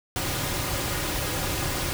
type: noise with comb filter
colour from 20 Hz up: pink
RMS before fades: -28 dBFS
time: 0.16-1.93 s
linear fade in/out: 0 ms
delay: 4.5 ms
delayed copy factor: -0.5
effects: none